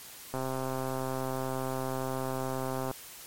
click train, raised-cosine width 1 ms, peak -20 dBFS, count 338, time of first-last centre 0.34-2.913 s, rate 131 Hz, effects white hiss -47 dBFS RMS until 3.26 s + MP3 64 kbps

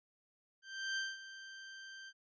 sawtooth tone with ADSR envelope, 1568 Hz, G6, in tune, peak -31 dBFS, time 0.62-2.13 s, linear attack 350 ms, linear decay 200 ms, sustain -14 dB, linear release 49 ms, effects resampled to 16000 Hz

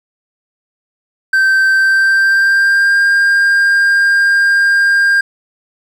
triangle tone with pitch glide, 1555 to 1603.3 Hz, G6 to G6, -14 to +39 cents, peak -6 dBFS, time 1.33-5.21 s, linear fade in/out 5 ms, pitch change +53 cents, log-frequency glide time 1.71-3.02 s, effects 8-bit

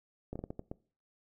slowing click train, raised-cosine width 2 ms, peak -26 dBFS, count 7, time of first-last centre 0.33-0.715 s, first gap 26 ms, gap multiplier 1.36, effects noise-tail reverb RT60 0.4 s tail -21 dB re dry

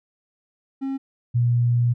triangle / sine tone pair in turn, 270 / 120.2 Hz, C#4 / B2, -45 / -46 cents, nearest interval octave + major second, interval 1401 cents, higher first, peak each -22 / -16 dBFS, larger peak second, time 0.81-0.98 / 1.34-1.94 s, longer second, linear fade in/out 20 ms, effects none

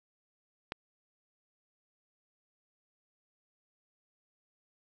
click, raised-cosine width 0.3 ms, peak -19 dBFS, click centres 0.721 s, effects none

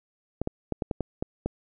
clicks, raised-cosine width 2 ms, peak -14 dBFS, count 8, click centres 0.416 / 0.474 / 0.723 / 0.822 / 0.912 / 1.007 / 1.225 / 1.46 s, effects none

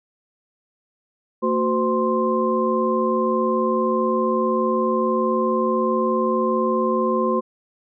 sine tone cluster, 226.7 / 368.3 / 513 / 1048 Hz, A#3 / F#4 / C5 / C6, -48 / -8 / -34 / +2 cents, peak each -23 dBFS, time 1.42-7.41 s, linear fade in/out 20 ms, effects none

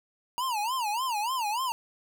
square tone with vibrato, 932.3 Hz, A#5, in tune, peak -28 dBFS, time 0.38-1.72 s, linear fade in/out 0 ms, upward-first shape sine, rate 3.4 Hz, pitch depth 220 cents each way, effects none

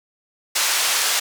white band-pass noise, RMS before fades -20 dBFS, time 0.55-1.2 s, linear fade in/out 10 ms, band 750 to 7900 Hz, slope 12 dB/octave, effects none

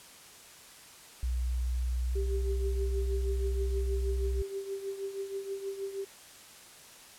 sine tone with pitch glide, 61.7 to 62.2 Hz, B1 to B1, -1 to +13 cents, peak -28 dBFS, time 1.23-4.42 s, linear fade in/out 0 ms, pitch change +14 cents, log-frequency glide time 1.94-4.27 s
sine tone with tremolo, 392 Hz, G4, in tune, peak -31 dBFS, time 2.15-6.05 s, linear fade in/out 10 ms, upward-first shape triangle, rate 6.3 Hz, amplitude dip 75%
effects white hiss -52 dBFS RMS until 7.18 s + low-pass 11000 Hz 12 dB/octave

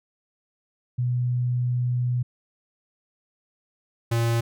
sine / square tone pair in turn, 123.47 / 116.25 Hz, B2 / A#2, 0 / -4 cents, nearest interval minor second, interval 104 cents, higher first, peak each -21 dBFS, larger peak neither, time 0.98-2.23 / 4.11-4.41 s, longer first, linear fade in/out 10 ms, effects none

